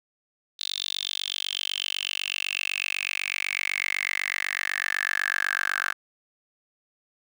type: tone with high-pass filter sweep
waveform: 10% pulse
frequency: 48 Hz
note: G1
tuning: 36 cents flat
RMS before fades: -29 dBFS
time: 0.59-5.93 s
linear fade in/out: 10 ms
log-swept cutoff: 3800 to 1500 Hz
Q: 8.1
effects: none